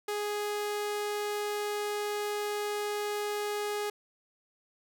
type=tone; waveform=sawtooth; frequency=415.3 Hz; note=G#4; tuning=in tune; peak=-27 dBFS; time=0.08-3.9 s; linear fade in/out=5 ms; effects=none